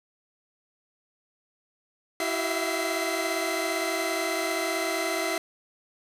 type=tone cluster; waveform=sawtooth; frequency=330.7 / 381.3 / 644 / 679 / 2053 Hz; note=E4 / G4 / E5 / F5 / C7; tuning=+6 / -48 / -41 / -49 / -33 cents; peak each=-29 dBFS; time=2.2-5.38 s; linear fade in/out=2 ms; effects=resampled to 32000 Hz + 9-bit